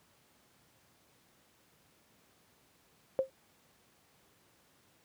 sine tone with exponential decay, 530 Hz, C5, 22 cents sharp, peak -22 dBFS, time 3.19-3.3 s, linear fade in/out 0 ms, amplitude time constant 23 ms, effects pink hiss -67 dBFS RMS until 5.04 s + high-pass 100 Hz 12 dB/octave

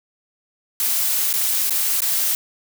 blue noise with dropouts, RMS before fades -20 dBFS, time 0.8-2.35 s, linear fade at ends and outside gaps 1 ms, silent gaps 1.329-1.338 / 1.696-1.706 / 2.005-2.019 s, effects none

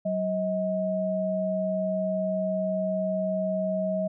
sine tone pair together, 188.4 / 633.7 Hz, F#3 / D#5, +32 / +32 cents, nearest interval octave + major sixth, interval 2100 cents, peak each -29 / -26 dBFS, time 0.05-4.08 s, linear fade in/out 10 ms, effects none

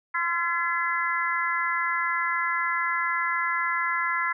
sine tone cluster, 1032 / 1359 / 1703 / 2031 Hz, C6 / F6 / G#6 / B6, -24 / -48 / +43 / +48 cents, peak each -29 dBFS, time 0.14-4.33 s, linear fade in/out 10 ms, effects none

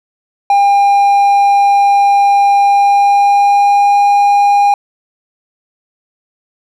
triangle tone with pitch glide, 803 to 810.9 Hz, G5 to G#5, +41 to -42 cents, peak -4 dBFS, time 0.5-4.74 s, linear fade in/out 2 ms, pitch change +17 cents, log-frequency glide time 2.62-4 s, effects none

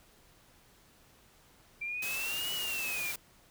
sine exponential two-way sweep, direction up then down, 2349 to 2960 to 2349 Hz, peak -34 dBFS, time 1.81-3.12 s, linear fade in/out 10 ms, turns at 2.53 s
white noise, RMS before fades -39 dBFS, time 2.02-3.16 s, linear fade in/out 5 ms
effects pink hiss -62 dBFS RMS until 3.5 s

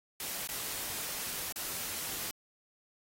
white noise with dropouts, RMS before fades -38 dBFS, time 0.2-2.31 s, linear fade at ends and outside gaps 1 ms, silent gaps 0.474-0.489 / 1.524-1.56 s, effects AAC 48 kbps

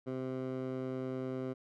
15% pulse tone with band-pass filter, 130 Hz, C3, 11 cents flat, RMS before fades -38 dBFS, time 0.06-1.54 s, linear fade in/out 20 ms, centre 350 Hz, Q 0.72, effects none

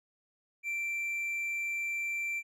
triangle tone, 2349 Hz, D7, in tune, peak -30 dBFS, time 0.63-2.43 s, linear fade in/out 50 ms, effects none

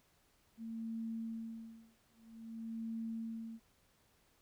sine tone with tremolo, 226 Hz, A3, 47 cents sharp, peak -38 dBFS, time 0.57-3.6 s, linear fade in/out 50 ms, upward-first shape sine, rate 0.51 Hz, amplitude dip 100%, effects pink hiss -72 dBFS RMS until 4.41 s

